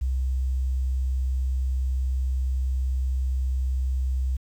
sine tone, 64.7 Hz, C2, 19 cents flat, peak -22 dBFS, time 0.01-4.37 s, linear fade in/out 10 ms, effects 9-bit

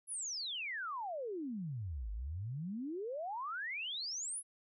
sine exponential two-way sweep, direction down then up, 11130 to 49 to 11130 Hz, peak -38 dBFS, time 0.07-4.43 s, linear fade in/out 50 ms, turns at 2.11 s, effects none

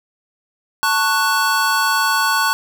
square chord, F# minor, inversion first, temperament just, 888 / 1110 / 1480 Hz, A5 / C#6 / F#6, +16 / +2 / 0 cents, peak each -21 / -20 / -19 dBFS, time 0.83-2.53 s, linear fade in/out 0 ms, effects none

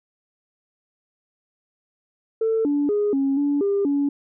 sine tone with pitch steps, 446.5 / 288.8 / 413.9 / 273.5 / 286.7 / 400.3 / 283.7 Hz, A4 / D4 / G#4 / C#4 / D4 / G4 / C#4, +25 / -29 / -6 / -23 / -42 / +36 / +40 cents, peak -17 dBFS, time 2.41-4.09 s, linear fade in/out 5 ms, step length 240 ms, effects tanh soft clip ceiling -14 dBFS

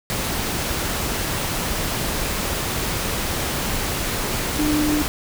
sine tone in noise, 300.3 Hz, D4, 39 cents sharp, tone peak -18 dBFS, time 4.59-5.02 s, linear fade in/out 0 ms, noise pink, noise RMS -24 dBFS, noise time 0.1-5.08 s, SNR +3 dB, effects none

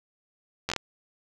slowing click train, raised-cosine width 0.2 ms, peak -11 dBFS, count 5, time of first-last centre 0.69-0.763 s, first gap 11 ms, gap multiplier 1.35, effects none

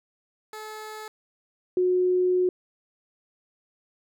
15% pulse / sine tone pair in turn, 431.2 / 364.2 Hz, A4 / F#4, -35 / -27 cents, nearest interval minor third, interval 292 cents, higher first, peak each -30 / -19 dBFS, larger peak second, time 0.53-1.08 / 1.77-2.49 s, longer second, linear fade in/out 2 ms, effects none

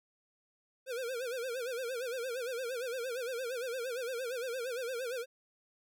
square tone with vibrato, 493.9 Hz, B4, in tune, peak -36 dBFS, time 0.86-5.26 s, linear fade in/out 50 ms, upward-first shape sine, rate 8.7 Hz, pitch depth 130 cents each way, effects none

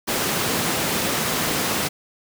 pink high-pass noise, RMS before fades -23 dBFS, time 0.07-1.89 s, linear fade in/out 20 ms, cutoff 150 Hz, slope 12 dB/octave, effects none

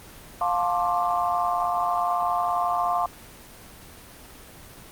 sine chord, D minor seventh, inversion first, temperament just, 704.8 / 881 / 1057.2 / 1174.7 Hz, F5 / A5 / C6 / D6, +16 / +2 / +18 / 0 cents, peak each -24 / -29 / -26 / -28 dBFS, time 0.41-3.06 s, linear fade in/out 2 ms, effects pink hiss -45 dBFS RMS until 4.91 s + Opus 24 kbps

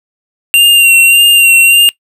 square tone with vibrato, 2768 Hz, F7, 16 cents flat, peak -3 dBFS, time 0.54-1.89 s, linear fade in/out 0 ms, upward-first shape sine, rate 1.7 Hz, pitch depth 29 cents each way, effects noise-tail reverb RT60 0.1 s tail -21 dB re dry

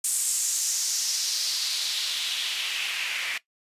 white noise with band-pass filter sweep, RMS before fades -28 dBFS, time 0.04-3.38 s, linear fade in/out 5 ms, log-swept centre 8500 to 2200 Hz, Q 2.7, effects noise-tail reverb RT60 0.1 s tail -17 dB re dry + resampled to 32000 Hz

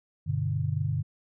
sine chord, G major, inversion none, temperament equal, 98 / 123.47 / 146.83 Hz, G2 / B2 / D3, 0 / 0 / 0 cents, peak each -30 / -31 / -29 dBFS, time 0.26-1.03 s, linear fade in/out 20 ms, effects none

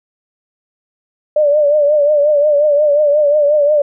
sine tone with vibrato, 590 Hz, D5, 8 cents sharp, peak -8 dBFS, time 1.36-3.82 s, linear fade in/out 5 ms, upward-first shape triangle, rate 5.6 Hz, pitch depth 75 cents each way, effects none

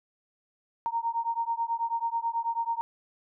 sine beating tone pair, 921 / 930.2 Hz, A#5 / A#5, -21 / -4 cents, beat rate 9.2 Hz, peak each -30 / -30 dBFS, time 0.86-2.81 s, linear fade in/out 0 ms, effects none

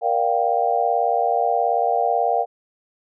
sine chord, G minor seventh, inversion first, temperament just, 470.4 / 588 / 705.6 / 784 Hz, Bb4 / D5 / F5 / G5, +16 / +2 / +18 / 0 cents, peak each -24 / -26 / -20 / -22 dBFS, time 0.01-2.46 s, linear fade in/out 50 ms, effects none

